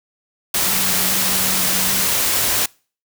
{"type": "tone in noise", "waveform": "sine", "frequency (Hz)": 187.7, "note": "F#3", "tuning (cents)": 25, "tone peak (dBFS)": -29, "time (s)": [0.66, 2.05], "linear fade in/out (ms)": 5, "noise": "white", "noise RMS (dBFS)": -18, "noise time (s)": [0.54, 2.66], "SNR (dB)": -14, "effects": ["noise-tail reverb RT60 0.4 s tail -26 dB re dry"]}